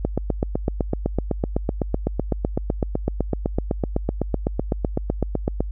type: click train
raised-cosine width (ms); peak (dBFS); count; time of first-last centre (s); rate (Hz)
2; -7; 45; 0.05-5.606; 7.92
effects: added 50 Hz sine -26 dBFS peak until 5.71 s